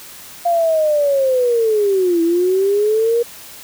sine linear two-way sweep, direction down then up, 698.5 to 329.6 to 476.7 Hz, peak -12 dBFS, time 0.45-3.23 s, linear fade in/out 10 ms, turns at 2.22 s, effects white hiss -37 dBFS RMS until 3.63 s

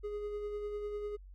triangle tone with tremolo, 415.3 Hz, G#4, in tune, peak -33 dBFS, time 0.03-1.17 s, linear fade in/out 20 ms, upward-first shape sine, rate 10 Hz, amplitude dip 35%, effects added 47 Hz sine -49 dBFS peak until 1.34 s

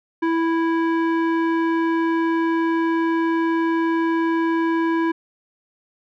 square tone with low-pass filter, 329.6 Hz, E4, in tune, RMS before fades -20 dBFS, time 0.22-5.12 s, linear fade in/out 10 ms, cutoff 1600 Hz, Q 1.4, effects none

